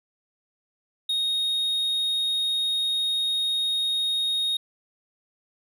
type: tone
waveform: triangle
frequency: 3729 Hz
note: A#7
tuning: in tune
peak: -21 dBFS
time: 1.09-4.57 s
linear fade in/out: 5 ms
effects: none